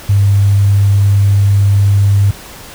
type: tone with quantisation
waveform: sine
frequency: 100 Hz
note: G2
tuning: 35 cents sharp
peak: -6 dBFS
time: 0.09-2.31 s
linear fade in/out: 5 ms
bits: 6
effects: pink hiss -32 dBFS RMS until 2.74 s